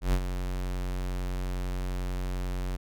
square tone with ADSR envelope, 45.59 Hz, F#1, 25 cents flat, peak -21 dBFS, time 0.01-2.77 s, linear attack 120 ms, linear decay 64 ms, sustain -9 dB, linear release 15 ms, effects none

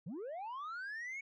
sine linear sweep, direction up, 138.3 to 2241 Hz, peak -38 dBFS, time 0.06-1.21 s, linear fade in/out 10 ms, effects tanh soft clip ceiling -40 dBFS

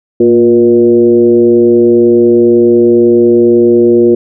sine tone with frequency modulation, 356 Hz, F4, 33 cents sharp, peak -3 dBFS, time 0.2-4.15 s, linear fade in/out 5 ms, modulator 122 Hz, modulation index 0.88, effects none

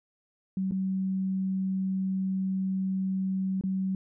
sine tone with dropouts, 190 Hz, F#3, 46 cents sharp, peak -26 dBFS, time 0.57-3.95 s, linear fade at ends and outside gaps 2 ms, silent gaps 0.711-0.72 / 3.611-3.637 s, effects none

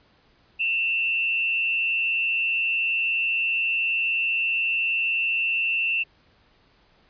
sine tone with frequency modulation, 2694 Hz, E7, 37 cents sharp, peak -21 dBFS, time 0.59-6.04 s, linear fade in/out 20 ms, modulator 127 Hz, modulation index 0.57, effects pink hiss -60 dBFS RMS until 7.09 s + resampled to 11025 Hz

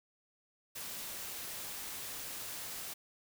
white noise, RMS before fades -43 dBFS, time 0.75-2.94 s, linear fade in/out 10 ms, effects none

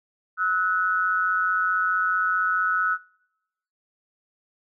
sine tone pair together, 1295.4 / 1480 Hz, E6 / F#6, -31 / 0 cents, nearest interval major second, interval 231 cents, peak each -23 dBFS, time 0.37-2.98 s, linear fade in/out 50 ms, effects noise-tail reverb RT60 0.9 s tail -24 dB re dry

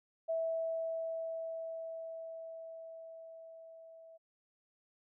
sine tone with level ramp, 654 Hz, E5, 14 cents flat, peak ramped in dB -31 to -53 dBFS, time 0.28-4.18 s, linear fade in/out 20 ms, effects none

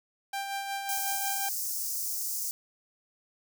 sawtooth tone with tremolo, 790 Hz, G5, 13 cents sharp, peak -27 dBFS, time 0.33-1.49 s, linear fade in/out 5 ms, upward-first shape sine, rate 5.5 Hz, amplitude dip 40%
white high-pass noise, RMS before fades -33 dBFS, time 0.89-2.51 s, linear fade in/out 0 ms, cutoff 5100 Hz, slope 48 dB/octave
effects none

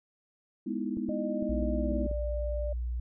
sine chord, E major seventh, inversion first, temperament equal, 207.7 / 246.9 / 311.1 / 329.6 Hz, G#3 / B3 / D#4 / E4, 0 / 0 / 0 / 0 cents, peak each -35 / -34 / -37 / -38 dBFS, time 0.66-2.07 s, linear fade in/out 10 ms
clicks, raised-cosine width 3 ms, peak -28 dBFS, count 7, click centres 0.971 / 1.088 / 1.426 / 1.626 / 1.918 / 2.067 / 2.113 s
sine tone with pitch glide, 610 to 591.3 Hz, D#5 to D5, -34 to +12 cents, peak -34 dBFS, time 1.09-2.73 s, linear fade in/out 5 ms, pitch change -54 cents, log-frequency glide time 1.75-1.91 s
sine tone, 60 Hz, B1, 49 cents flat, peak -30 dBFS, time 1.49-3 s, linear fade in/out 5 ms
effects none

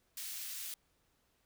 white high-pass noise, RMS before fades -43 dBFS, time 0.17-0.74 s, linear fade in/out 2 ms, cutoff 2300 Hz, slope 12 dB/octave, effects pink hiss -75 dBFS RMS until 1.45 s

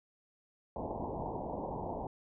white low-pass noise, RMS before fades -39 dBFS, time 0.76-2.07 s, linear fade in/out 2 ms, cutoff 970 Hz, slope 96 dB/octave, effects none

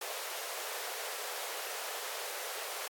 pink high-pass noise, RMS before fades -40 dBFS, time 0.01-2.88 s, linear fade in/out 5 ms, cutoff 430 Hz, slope 48 dB/octave, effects AAC 64 kbps

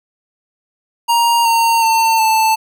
square tone with pitch steps, 937 / 918.8 / 900.9 / 883.4 Hz, A#5 / A#5 / A5 / A5, +9 / -25 / +41 / +7 cents, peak -11 dBFS, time 1.08-2.56 s, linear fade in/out 20 ms, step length 370 ms, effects none

